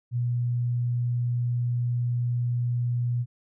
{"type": "tone", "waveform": "sine", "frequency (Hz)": 121.2, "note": "B2", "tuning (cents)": -32, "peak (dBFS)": -23, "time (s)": [0.11, 3.26], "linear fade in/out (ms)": 50, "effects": []}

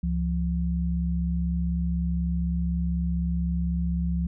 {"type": "tone pair together", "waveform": "sine", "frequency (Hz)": [68.7, 172.75], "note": ["C#2", "F3"], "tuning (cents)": [-15, -19], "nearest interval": "octave + major third", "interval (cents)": 1596, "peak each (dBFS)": -26, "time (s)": [0.03, 4.27], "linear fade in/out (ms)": 5, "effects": []}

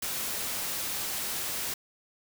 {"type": "noise", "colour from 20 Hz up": "white", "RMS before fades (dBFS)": -33, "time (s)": [0.02, 1.74], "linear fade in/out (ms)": 5, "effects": []}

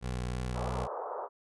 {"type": "tone with vibrato", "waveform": "20% pulse", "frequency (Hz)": 61.74, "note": "B1", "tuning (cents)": 0, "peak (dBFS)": -28, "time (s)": [0.01, 0.88], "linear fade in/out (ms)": 50, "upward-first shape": "sine", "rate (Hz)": 3, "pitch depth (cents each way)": 22}
{"type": "band-pass noise", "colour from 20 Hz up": "pink", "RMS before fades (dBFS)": -38, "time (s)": [0.53, 1.29], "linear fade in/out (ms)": 50, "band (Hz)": [430, 1200], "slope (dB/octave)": 48}
{"effects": ["resampled to 24000 Hz"]}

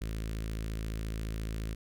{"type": "tone with notch filter", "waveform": "sawtooth", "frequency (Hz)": 54.4, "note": "A1", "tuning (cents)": -19, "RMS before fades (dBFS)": -36, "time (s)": [0.01, 1.75], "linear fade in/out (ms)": 10, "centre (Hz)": 840, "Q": 0.78, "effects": []}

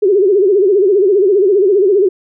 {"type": "tone with vibrato", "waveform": "sine", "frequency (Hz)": 392, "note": "G4", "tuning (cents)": 0, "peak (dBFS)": -7, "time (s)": [0.02, 2.09], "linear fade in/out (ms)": 10, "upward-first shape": "sine", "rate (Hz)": 15, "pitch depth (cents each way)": 140, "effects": []}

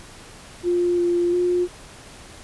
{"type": "tone with pitch steps", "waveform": "sine", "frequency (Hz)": [351.5, 348.4, 355.8], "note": ["F4", "F4", "F4"], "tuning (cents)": [11, -4, 32], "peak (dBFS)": -17, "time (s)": [0.63, 1.68], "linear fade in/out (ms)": 50, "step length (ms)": 350, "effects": ["pink hiss -43 dBFS RMS until 2.43 s", "resampled to 24000 Hz"]}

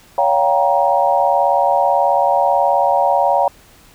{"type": "chord", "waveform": "sine", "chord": "G half-diminished seventh", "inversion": "second", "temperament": "just", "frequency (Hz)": [564.5, 705.6, 784, 940.8], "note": ["Db5", "F5", "G5", "Bb5"], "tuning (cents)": [31, 18, 0, 16], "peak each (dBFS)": -17, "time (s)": [0.18, 3.48], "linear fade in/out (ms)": 2, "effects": ["pink hiss -47 dBFS RMS until 3.94 s"]}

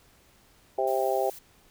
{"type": "harmonic tone", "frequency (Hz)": 131.7, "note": "C3", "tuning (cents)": 12, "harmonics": [3, 4, 5, 6], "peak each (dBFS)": [-29, -29, -29, -29], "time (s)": [0.78, 1.3], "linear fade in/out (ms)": 5}
{"type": "noise", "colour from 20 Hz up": "blue", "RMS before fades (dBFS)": -45, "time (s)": [0.87, 1.39], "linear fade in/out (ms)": 5}
{"effects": ["pink hiss -60 dBFS RMS until 1.7 s"]}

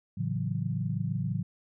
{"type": "chord", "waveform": "sine", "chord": "F# minor seventh", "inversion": "first", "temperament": "equal", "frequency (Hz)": [110, 138.59, 164.81, 185], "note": ["A2", "C#3", "E3", "F#3"], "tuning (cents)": [0, 0, 0, 0], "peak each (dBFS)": [-33, -33, -34, -35], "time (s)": [0.17, 1.43], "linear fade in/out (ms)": 10, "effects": []}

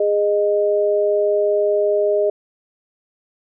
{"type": "tone pair together", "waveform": "sine", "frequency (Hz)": [411.8, 617], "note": ["G#4", "D#5"], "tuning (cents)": [-15, -15], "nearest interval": "perfect fifth", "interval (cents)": 700, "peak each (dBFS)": -17, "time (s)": [0, 2.3], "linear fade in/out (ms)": 5, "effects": []}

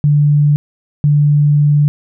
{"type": "tone pair in turn", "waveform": "sine", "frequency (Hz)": [146.83, 146.83], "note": ["D3", "D3"], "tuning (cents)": [0, 0], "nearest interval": "unison", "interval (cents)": 0, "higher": "neither", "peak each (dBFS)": -7, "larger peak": "neither", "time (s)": [[0.04, 0.56], [1.04, 1.88]], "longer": "second", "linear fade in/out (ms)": 0, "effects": []}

